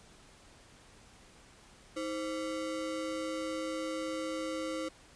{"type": "ring-modulated tone", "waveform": "square", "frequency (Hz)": 421, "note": "G#4", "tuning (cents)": 24, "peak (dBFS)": -32, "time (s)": [1.96, 4.89], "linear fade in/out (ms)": 10, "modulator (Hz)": 103, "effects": ["pink hiss -58 dBFS RMS until 5.15 s", "resampled to 22050 Hz"]}